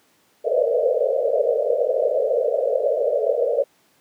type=band-pass noise; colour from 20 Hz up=pink; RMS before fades=-20 dBFS; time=0.44-3.64 s; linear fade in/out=20 ms; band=450 to 640 Hz; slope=96 dB/octave; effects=pink hiss -60 dBFS RMS until 4 s + high-pass 200 Hz 12 dB/octave